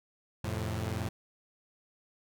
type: chord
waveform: sawtooth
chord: F major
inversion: none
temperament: equal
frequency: 87.31 / 110 / 130.81 Hz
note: F2 / A2 / C3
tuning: 0 / 0 / 0 cents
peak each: -32 / -31 / -37 dBFS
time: 0.44-1.09 s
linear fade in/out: 5 ms
effects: none